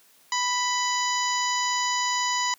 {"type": "harmonic tone with a mistuned harmonic", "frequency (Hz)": 987.8, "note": "B5", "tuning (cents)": 0, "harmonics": [1, 2, 3, 4, 5, 6, 7], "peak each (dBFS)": [-26, -30, -34, -35, -33, -36, -31], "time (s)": [0.32, 2.54], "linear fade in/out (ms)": 2, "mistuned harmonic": 3, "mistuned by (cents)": 21, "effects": ["white hiss -58 dBFS RMS until 2.58 s", "high-pass 150 Hz 12 dB/octave"]}